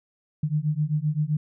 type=beating tone pair; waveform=sine; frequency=147.7 / 155.4 Hz; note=D3 / D#3; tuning=+10 / -2 cents; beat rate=7.7 Hz; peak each=-25 dBFS; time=0.43-1.37 s; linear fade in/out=5 ms; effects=none